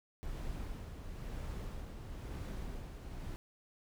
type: noise with tremolo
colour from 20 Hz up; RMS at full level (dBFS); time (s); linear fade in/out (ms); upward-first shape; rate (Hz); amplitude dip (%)
brown; -41; 0.23-3.36; 0; sine; 1; 45
effects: none